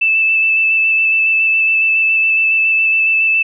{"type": "tone with vibrato", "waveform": "sine", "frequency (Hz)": 2637, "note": "E7", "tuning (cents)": 0, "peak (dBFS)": -10, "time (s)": [0.01, 3.43], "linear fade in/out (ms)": 10, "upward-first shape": "square", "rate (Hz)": 7.2, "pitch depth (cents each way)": 10, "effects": []}